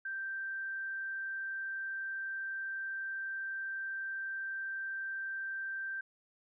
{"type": "tone", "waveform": "sine", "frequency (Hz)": 1568, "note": "G6", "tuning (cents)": 0, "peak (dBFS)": -36, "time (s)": [0.05, 6.01], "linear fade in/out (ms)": 5, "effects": []}